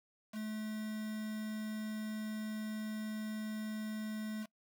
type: tone with quantisation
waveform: triangle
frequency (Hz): 215.8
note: A3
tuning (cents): -33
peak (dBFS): -36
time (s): 0.32-4.47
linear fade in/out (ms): 50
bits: 8
effects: noise-tail reverb RT60 0.1 s tail -23 dB re dry